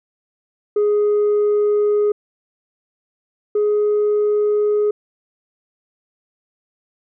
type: tone pair in turn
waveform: sine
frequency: 416 / 418.1 Hz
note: G#4 / G#4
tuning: +3 / +12 cents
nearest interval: unison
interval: 9 cents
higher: second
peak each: -11 / -12 dBFS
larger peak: first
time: 0.76-2.12 / 3.55-4.91 s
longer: neither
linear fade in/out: 5 ms
effects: tanh soft clip ceiling -12 dBFS